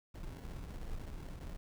brown noise with sample-and-hold, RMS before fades -44 dBFS, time 0.14-1.57 s, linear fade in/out 5 ms, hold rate 1225 Hz, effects none

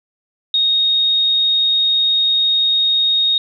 sine tone, 3729 Hz, A#7, in tune, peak -12 dBFS, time 0.54-3.38 s, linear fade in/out 2 ms, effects none

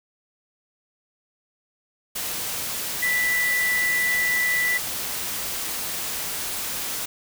sine tone in noise, 1975.5 Hz, B6, in tune, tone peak -20 dBFS, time 3.02-4.78 s, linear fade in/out 10 ms, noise white, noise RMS -29 dBFS, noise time 2.15-7.06 s, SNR +6 dB, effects none

